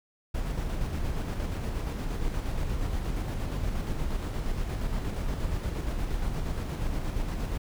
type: noise with tremolo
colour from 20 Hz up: brown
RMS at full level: -29 dBFS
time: 0.34-7.58 s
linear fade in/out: 10 ms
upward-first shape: square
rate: 8.5 Hz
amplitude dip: 30%
effects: none